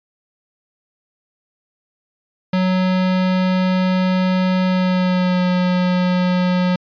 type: tone with pitch glide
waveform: square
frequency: 185 to 181.09 Hz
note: F#3 to F#3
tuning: 0 to -37 cents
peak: -15 dBFS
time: 2.53-6.76 s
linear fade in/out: 5 ms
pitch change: -37 cents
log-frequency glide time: 4.66-5.43 s
effects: resampled to 11025 Hz